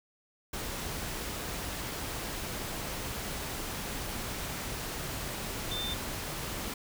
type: tone in noise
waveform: sine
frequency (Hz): 3571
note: A7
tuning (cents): +25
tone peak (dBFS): -34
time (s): 5.71-5.94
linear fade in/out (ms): 5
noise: pink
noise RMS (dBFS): -37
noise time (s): 0.53-6.74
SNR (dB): 0
effects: none